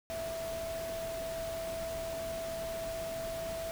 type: tone in noise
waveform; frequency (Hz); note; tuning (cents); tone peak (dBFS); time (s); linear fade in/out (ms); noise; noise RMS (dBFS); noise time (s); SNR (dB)
sine; 659.3; E5; 0; -36; 0.1-3.71; 0; pink; -44; 0.1-3.71; +5
effects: none